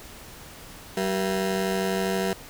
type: ring-modulated tone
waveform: 25% pulse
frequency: 287.9 Hz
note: D4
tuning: 34 cents flat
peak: -17 dBFS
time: 0.97-2.33 s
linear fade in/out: 2 ms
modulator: 97.7 Hz
effects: pink hiss -44 dBFS RMS until 2.49 s